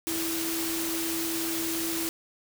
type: tone in noise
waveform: sine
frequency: 329.6 Hz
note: E4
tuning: in tune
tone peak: -31 dBFS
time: 0.07-2.09 s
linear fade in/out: 0 ms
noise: white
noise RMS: -32 dBFS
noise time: 0.07-2.09 s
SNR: -2 dB
effects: none